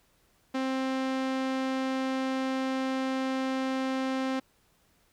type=tone with low-pass filter; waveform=sawtooth; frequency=263.4 Hz; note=C4; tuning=12 cents sharp; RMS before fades=-30 dBFS; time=0.54-4.4 s; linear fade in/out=10 ms; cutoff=4900 Hz; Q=0.58; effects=pink hiss -67 dBFS RMS until 5.12 s